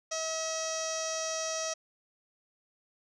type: tone with low-pass filter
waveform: sawtooth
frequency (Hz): 642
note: E5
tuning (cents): -46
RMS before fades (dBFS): -34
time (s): 0.11-1.74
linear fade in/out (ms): 10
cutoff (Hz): 6000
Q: 9
effects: none